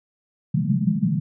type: band-pass noise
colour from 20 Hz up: pink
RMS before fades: -21 dBFS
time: 0.54-1.2 s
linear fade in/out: 10 ms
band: 130 to 220 Hz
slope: 96 dB/octave
effects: none